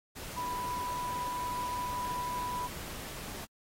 sine tone in noise, 987.8 Hz, B5, in tune, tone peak -33 dBFS, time 0.36-2.68 s, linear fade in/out 20 ms, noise pink, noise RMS -43 dBFS, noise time 0.15-3.46 s, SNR +7 dB, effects AAC 48 kbps

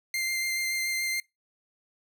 sawtooth tone with vibrato, 2093 Hz, C7, in tune, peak -24 dBFS, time 0.14-1.2 s, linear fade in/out 2 ms, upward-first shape sine, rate 7 Hz, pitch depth 10 cents each way, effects noise-tail reverb RT60 0.2 s tail -24 dB re dry

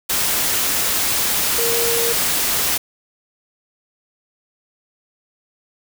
sine tone in noise, 466.2 Hz, A#4, in tune, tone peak -21 dBFS, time 1.58-2.13 s, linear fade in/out 10 ms, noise white, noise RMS -19 dBFS, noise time 0.09-2.78 s, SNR -5 dB, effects none

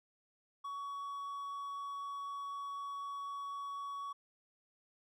triangle tone, 1124 Hz, C#6, 24 cents sharp, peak -38 dBFS, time 0.64-4.13 s, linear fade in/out 10 ms, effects none

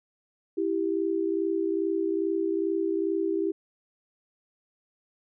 sine tone pair together, 329.6 / 392 Hz, E4 / G4, 0 / 0 cents, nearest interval minor third, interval 300 cents, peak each -27 dBFS, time 0.57-3.52 s, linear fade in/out 10 ms, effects none

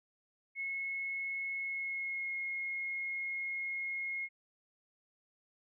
sine tone with pitch glide, 2182 to 2156 Hz, C#7 to C#7, -28 to -49 cents, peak -35 dBFS, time 0.55-4.29 s, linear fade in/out 50 ms, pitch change -21 cents, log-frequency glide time 1.56-2.34 s, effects none

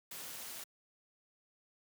white noise with amplitude modulation, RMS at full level -43 dBFS, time 0.11-0.64 s, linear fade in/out 5 ms, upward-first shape sine, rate 278 Hz, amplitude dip 65%, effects high-pass 100 Hz 12 dB/octave

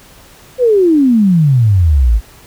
sine exponential sweep, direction down, 523.3 to 49.93 Hz, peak -6 dBFS, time 0.58-2.21 s, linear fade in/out 50 ms, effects pink hiss -41 dBFS RMS until 2.46 s

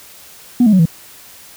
sine tone with pitch steps, 244 / 213.6 / 187.07 / 163.79 Hz, B3 / G#3 / F#3 / E3, -21 / +49 / +19 / -11 cents, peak -5 dBFS, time 0.6-0.856 s, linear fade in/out 5 ms, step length 64 ms, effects tanh soft clip ceiling -4 dBFS + white hiss -40 dBFS RMS until 1.56 s

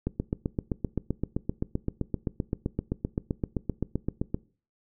click train, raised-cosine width 3 ms, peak -14 dBFS, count 34, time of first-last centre 0.07-4.345 s, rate 7.72 Hz, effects noise-tail reverb RT60 0.4 s tail -21 dB re dry

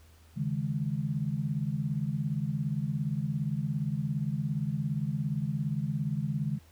sine chord, C# suspended second, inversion none, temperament just, 138.59 / 155.92 / 207.9 Hz, C#3 / D#3 / G#3, 0 / +4 / +2 cents, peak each -32 / -32 / -35 dBFS, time 0.36-6.59 s, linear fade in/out 20 ms, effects added 80 Hz sine -55 dBFS peak until 6.71 s + pink hiss -62 dBFS RMS until 6.71 s

